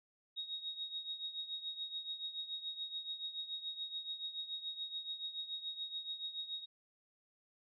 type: tone with tremolo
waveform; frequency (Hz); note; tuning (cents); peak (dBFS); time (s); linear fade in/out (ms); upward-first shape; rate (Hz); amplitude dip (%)
sine; 3763; A#7; +16; -37; 0.36-6.66; 20; triangle; 7; 80
effects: none